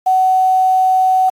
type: tone with quantisation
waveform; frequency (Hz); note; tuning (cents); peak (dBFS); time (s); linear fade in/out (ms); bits
sine; 750; F#5; +23; -9; 0.06-1.3; 10; 6
effects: AAC 64 kbps